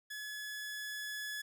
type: tone with level ramp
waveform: sawtooth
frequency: 1703 Hz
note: G#6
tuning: 43 cents sharp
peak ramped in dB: -38 to -35 dBFS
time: 0.1-1.42 s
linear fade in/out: 10 ms
effects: none